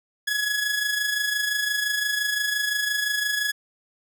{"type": "tone with amplitude modulation", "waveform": "sawtooth", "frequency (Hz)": 1684, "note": "G#6", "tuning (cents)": 24, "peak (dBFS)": -17, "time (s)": [0.27, 3.52], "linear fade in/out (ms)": 10, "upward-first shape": "sine", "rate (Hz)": 25.8, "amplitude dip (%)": 50, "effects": []}